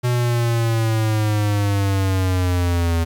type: linear sweep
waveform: square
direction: down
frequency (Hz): 123.47 to 82.41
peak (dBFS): -17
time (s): 0.03-3.05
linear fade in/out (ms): 20
effects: 9-bit